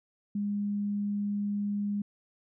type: tone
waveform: sine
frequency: 204.3 Hz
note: G#3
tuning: 28 cents flat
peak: -28 dBFS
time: 0.35-2.02 s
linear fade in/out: 5 ms
effects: none